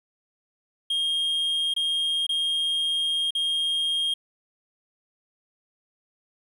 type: tone with dropouts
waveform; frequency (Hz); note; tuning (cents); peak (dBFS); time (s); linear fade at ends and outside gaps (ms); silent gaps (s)
triangle; 3232; G#7; -48; -21; 0.9-4.14; 5; 1.739-1.763 / 2.267-2.291 / 3.307-3.35
effects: 10-bit